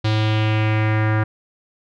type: tone with low-pass filter sweep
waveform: square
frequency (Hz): 108.4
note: A2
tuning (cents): -25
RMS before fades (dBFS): -18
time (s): 0.04-1.24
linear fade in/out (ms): 10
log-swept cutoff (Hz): 4000 to 1600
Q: 2.7
effects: none